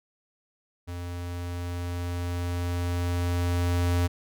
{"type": "tone with level ramp", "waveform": "square", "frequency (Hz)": 87.7, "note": "F2", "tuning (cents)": 8, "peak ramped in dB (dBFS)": [-34, -22], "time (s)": [0.87, 4.08], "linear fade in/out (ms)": 20, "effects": []}